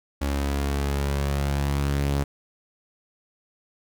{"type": "tone pair together", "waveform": "sawtooth", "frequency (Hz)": [70.27, 140.3], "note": ["C#2", "C#3"], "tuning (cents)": [24, 21], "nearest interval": "octave", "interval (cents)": 1197, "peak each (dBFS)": [-19, -28], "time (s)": [0.21, 2.24], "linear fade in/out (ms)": 10, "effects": []}